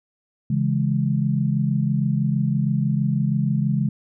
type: chord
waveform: sine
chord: C# minor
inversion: none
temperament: equal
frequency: 138.59 / 164.81 / 207.7 Hz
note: C#3 / E3 / G#3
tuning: 0 / 0 / 0 cents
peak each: -21 / -24 / -23 dBFS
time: 0.5-3.89 s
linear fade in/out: 5 ms
effects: none